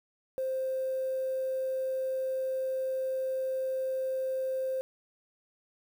sine tone, 524 Hz, C5, 2 cents sharp, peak -28 dBFS, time 0.38-4.81 s, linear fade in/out 0 ms, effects tanh soft clip ceiling -25 dBFS + 9-bit

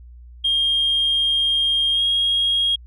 sine tone with pitch glide, 3222 to 3269 Hz, G7 to G#7, +47 to -28 cents, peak -15 dBFS, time 0.44-2.76 s, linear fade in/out 10 ms, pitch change +25 cents, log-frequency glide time 1.92-2.02 s, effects tanh soft clip ceiling -12 dBFS + added 60 Hz sine -39 dBFS peak until 2.86 s

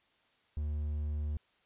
triangle tone with quantisation, 75 Hz, D2, 37 cents sharp, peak -30 dBFS, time 0.57-1.37 s, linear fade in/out 0 ms, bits 10, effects white hiss -70 dBFS RMS until 1.65 s + resampled to 8000 Hz

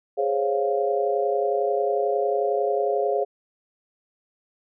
sine chord, Db major seventh, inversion second, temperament equal, 415.3 / 523.3 / 554.4 / 698.5 Hz, Ab4 / C5 / Db5 / F5, 0 / 0 / 0 / 0 cents, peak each -24 / -29 / -26 / -26 dBFS, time 0.17-3.25 s, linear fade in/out 20 ms, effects none

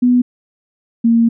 sine tone pair in turn, 246.9 / 230.9 Hz, B3 / A#3, 0 / -16 cents, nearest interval minor second, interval 116 cents, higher first, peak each -8 / -8 dBFS, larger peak neither, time 0.02-0.22 / 1.04-1.29 s, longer second, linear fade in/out 10 ms, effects none

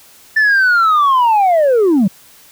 sine linear sweep, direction down, 1780 to 174.61 Hz, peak -6 dBFS, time 0.36-2.08 s, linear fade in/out 10 ms, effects tanh soft clip ceiling -7 dBFS + white hiss -44 dBFS RMS until 2.51 s

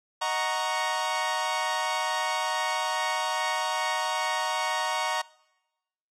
sawtooth chord, D# minor seventh, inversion none, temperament equal, 622.3 / 740 / 932.3 / 1108.7 Hz, D#5 / F#5 / A#5 / C#6, 0 / 0 / 0 / 0 cents, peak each -31 / -29 / -25 / -28 dBFS, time 0.21-5.22 s, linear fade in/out 10 ms, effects noise-tail reverb RT60 1.0 s tail -23 dB re dry + low-pass 8000 Hz 12 dB/octave

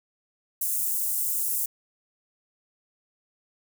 white high-pass noise, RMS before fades -27 dBFS, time 0.61-1.66 s, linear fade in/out 5 ms, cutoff 8000 Hz, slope 24 dB/octave, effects none

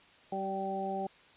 harmonic tone with a mistuned harmonic, 193.9 Hz, G3, 19 cents flat, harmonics 1 / 2 / 3 / 4, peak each -39 / -39 / -40 / -35 dBFS, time 0.32-1.07 s, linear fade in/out 5 ms, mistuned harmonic 2, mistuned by -16 cents, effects white hiss -59 dBFS RMS until 1.36 s + resampled to 8000 Hz

